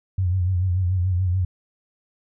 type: tone with vibrato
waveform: sine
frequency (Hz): 91.3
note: F#2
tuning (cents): -23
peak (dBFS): -18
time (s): 0.18-1.45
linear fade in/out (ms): 5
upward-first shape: sine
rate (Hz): 6.9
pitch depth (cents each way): 72
effects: none